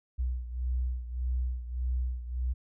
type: beating tone pair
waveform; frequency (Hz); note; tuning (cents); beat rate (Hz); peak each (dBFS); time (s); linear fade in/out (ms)
sine; 61.8 / 63.5; B1 / B1; +2 / +49; 1.7; -30 / -35; 0.18-2.54; 20
effects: none